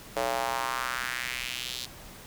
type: tone with high-pass filter sweep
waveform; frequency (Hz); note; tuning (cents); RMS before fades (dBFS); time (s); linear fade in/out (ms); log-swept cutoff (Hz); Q
square; 62.3; B1; +16; -32; 0.16-1.86; 10; 560 to 4000; 2.4
effects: pink hiss -47 dBFS RMS until 2.26 s